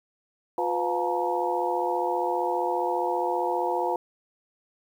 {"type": "tone cluster", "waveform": "sine", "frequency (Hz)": [355.3, 499.5, 707, 868, 943], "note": ["F4", "B4", "F5", "A5", "A#5"], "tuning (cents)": [30, 20, 21, -24, 20], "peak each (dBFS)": -30, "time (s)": [0.58, 3.96], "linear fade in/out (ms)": 2, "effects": ["9-bit"]}